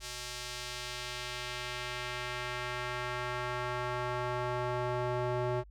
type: tone with band-pass filter sweep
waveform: square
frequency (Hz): 123.47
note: B2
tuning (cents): 0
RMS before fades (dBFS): -36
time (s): 0-5.64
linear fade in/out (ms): 50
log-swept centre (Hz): 5800 to 580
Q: 0.89
effects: added 50 Hz sine -51 dBFS peak until 5.7 s